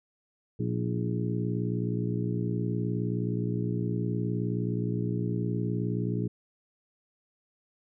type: harmonic tone with a mistuned harmonic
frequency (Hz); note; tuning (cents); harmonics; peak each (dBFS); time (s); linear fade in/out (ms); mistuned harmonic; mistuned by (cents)
59.3; A#1; +30; 2 / 3 / 4 / 5 / 6 / 7; -30 / -32 / -37 / -37 / -39 / -38; 0.59-6.28; 10; 6; -57
effects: none